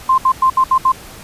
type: tone bursts at uneven times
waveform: sine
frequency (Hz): 1046.5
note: C6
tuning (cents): 0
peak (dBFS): -8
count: 6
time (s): 0.09-0.18 / 0.25-0.32 / 0.42-0.5 / 0.57-0.64 / 0.71-0.78 / 0.85-0.92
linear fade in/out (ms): 5
effects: pink hiss -36 dBFS RMS until 1.23 s + resampled to 32000 Hz